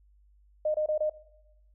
sine tone bursts, 613 Hz, D#5, 26 cents flat, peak -24 dBFS, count 4, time 0.65-1.097 s, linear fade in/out 5 ms, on 93 ms, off 25 ms, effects noise-tail reverb RT60 0.9 s tail -19 dB re dry + added 50 Hz sine -58 dBFS peak until 1.74 s

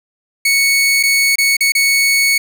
sawtooth tone with dropouts, 2217 Hz, C#7, in tune, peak -7 dBFS, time 0.45-2.38 s, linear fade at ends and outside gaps 5 ms, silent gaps 1.029-1.034 / 1.357-1.383 / 1.568-1.606 / 1.721-1.75 s, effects none

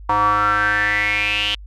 square tone with band-pass filter sweep, 103.83 Hz, G#2, in tune, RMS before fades -18 dBFS, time 0.09-1.55 s, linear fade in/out 5 ms, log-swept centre 1000 to 3100 Hz, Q 8, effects added 50 Hz sine -34 dBFS peak until 1.66 s

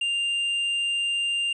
sine tone with tanh clipping, 2794 Hz, F7, in tune, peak -24 dBFS, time 0.01-1.53 s, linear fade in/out 5 ms, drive 5 dB, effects resampled to 24000 Hz

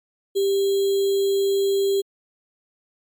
sine tone with sample-and-hold, 393.9 Hz, G4, 8 cents sharp, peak -17 dBFS, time 0.35-2.02 s, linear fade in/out 20 ms, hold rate 3675 Hz, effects MP3 96 kbps

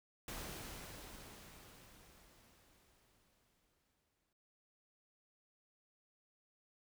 pink noise with exponential decay, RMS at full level -45 dBFS, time 0.28-4.33 s, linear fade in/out 2 ms, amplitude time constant 880 ms, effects none

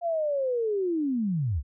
sine linear sweep, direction down, 698.5 to 58.3 Hz, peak -24 dBFS, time 0.01-1.63 s, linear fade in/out 50 ms, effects none

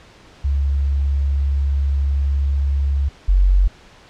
sine tone pair in turn, 69.6 / 46.54 Hz, C#2 / F#1, +8 / +11 cents, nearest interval perfect fifth, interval 697 cents, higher first, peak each -15 / -10 dBFS, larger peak second, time 0.44-3.09 / 3.28-3.68 s, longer first, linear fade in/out 10 ms, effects pink hiss -46 dBFS RMS until 4.09 s + low-pass 5000 Hz 12 dB/octave

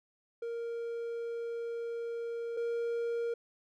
triangle tone pair in turn, 466.2 / 467.9 Hz, A#4 / A#4, 0 / +6 cents, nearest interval unison, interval 6 cents, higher second, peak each -33 / -29 dBFS, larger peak second, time 0.42-2.57 / 2.57-3.34 s, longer first, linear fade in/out 5 ms, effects none

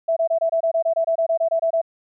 sine tone bursts, 659.3 Hz, E5, in tune, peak -16 dBFS, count 16, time 0.08-1.816 s, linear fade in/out 10 ms, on 86 ms, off 24 ms, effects none

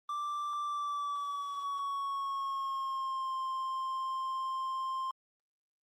triangle tone with pitch glide, 1175 to 1052.9 Hz, D6 to C6, +1 to +11 cents, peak -31 dBFS, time 0.09-5.11 s, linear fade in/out 2 ms, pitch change -190 cents, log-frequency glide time 0.64-3.35 s, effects Opus 24 kbps

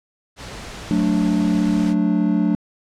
pink noise, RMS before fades -34 dBFS, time 0.36-1.95 s, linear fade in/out 50 ms
triangle chord, D major, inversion first, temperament just, 183.54 / 220.2 / 293.7 Hz, F#3 / A3 / D4, -14 / +2 / 0 cents, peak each -18 dBFS, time 0.91-2.55 s, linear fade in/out 0 ms
effects low-pass 7000 Hz 12 dB/octave

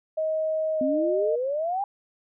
sine tone with pitch glide, 630 to 614.9 Hz, D#5 to D#5, +21 to -21 cents, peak -23 dBFS, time 0.17-1.36 s, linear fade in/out 10 ms, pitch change -42 cents, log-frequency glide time 0.74-0.87 s
sine exponential sweep, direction up, 254.8 to 820 Hz, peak -24 dBFS, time 0.81-1.84 s, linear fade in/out 2 ms
effects none

